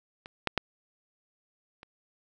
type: clicks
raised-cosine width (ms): 0.3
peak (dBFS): -26 / -10 / -9 / -30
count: 4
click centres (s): 0.259 / 0.473 / 0.577 / 1.831
effects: none